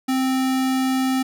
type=tone; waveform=square; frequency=261.6 Hz; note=C4; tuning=in tune; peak=-19 dBFS; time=0.08-1.23 s; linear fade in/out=10 ms; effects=none